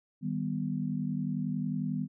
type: chord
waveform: sine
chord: Eb augmented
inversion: none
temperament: equal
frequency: 155.56 / 196 / 246.9 Hz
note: Eb3 / G3 / B3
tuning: 0 / 0 / 0 cents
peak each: -34 dBFS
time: 0.21-2.08 s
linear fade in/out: 50 ms
effects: none